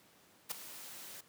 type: noise with ADSR envelope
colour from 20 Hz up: white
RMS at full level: -35 dBFS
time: 0.49-1.21 s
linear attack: 23 ms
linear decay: 8 ms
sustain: -14 dB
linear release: 6 ms
effects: pink hiss -64 dBFS RMS until 1.28 s + high-pass 150 Hz 12 dB/octave